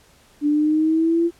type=exponential sweep; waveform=sine; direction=up; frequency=291.1 to 342.5 Hz; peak=-15 dBFS; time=0.41-1.31 s; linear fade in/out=50 ms; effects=pink hiss -54 dBFS RMS until 1.39 s + low-pass 12000 Hz 12 dB/octave